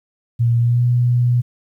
sine tone with pitch glide, 117.9 to 122.06 Hz, A#2 to B2, +20 to -20 cents, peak -12 dBFS, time 0.39-1.42 s, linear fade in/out 20 ms, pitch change +60 cents, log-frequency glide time 0.59-0.83 s, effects 9-bit

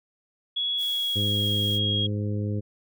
sine tone with pitch glide, 3359 to 3278 Hz, G#7 to G#7, +19 to -23 cents, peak -24 dBFS, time 0.56-2.07 s, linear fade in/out 10 ms, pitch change -42 cents, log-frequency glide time 0.77-1.49 s
blue noise, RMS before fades -42 dBFS, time 0.77-1.8 s, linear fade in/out 50 ms
harmonic tone, 103.83 Hz, G#2, in tune, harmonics 1 / 2 / 3 / 4 / 5, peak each -26 / -32 / -36 / -38 / -40 dBFS, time 1.15-2.61 s, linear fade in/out 20 ms
effects none

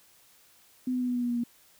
sine tone with pitch steps, 253.4 / 251.1 / 248.8 / 246.5 / 244.2 / 242 / 239.7 / 237.5 Hz, B3 / B3 / B3 / B3 / B3 / B3 / A#3 / A#3, +45 / +29 / +13 / -3 / -19 / -35 / +48 / +33 cents, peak -26 dBFS, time 0.87-1.438 s, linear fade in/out 5 ms, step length 71 ms, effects white hiss -60 dBFS RMS until 1.79 s

